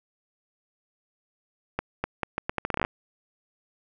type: accelerating click train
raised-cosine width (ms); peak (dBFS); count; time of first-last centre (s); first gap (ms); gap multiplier
0.5; -11; 15; 1.79-2.849; 250; 0.77
effects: none